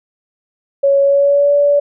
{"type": "tone with pitch glide", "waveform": "sine", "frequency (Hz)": [556, 575.3], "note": ["C#5", "D5"], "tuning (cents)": [5, -36], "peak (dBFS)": -8, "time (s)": [0.83, 1.8], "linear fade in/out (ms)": 10, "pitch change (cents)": 59, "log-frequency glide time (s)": [1.01, 1.54], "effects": []}